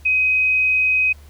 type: tone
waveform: sine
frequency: 2521 Hz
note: D#7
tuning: 22 cents sharp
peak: -14 dBFS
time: 0.05-1.13 s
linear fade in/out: 10 ms
effects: added 73 Hz sine -41 dBFS peak until 1.29 s + pink hiss -52 dBFS RMS until 1.29 s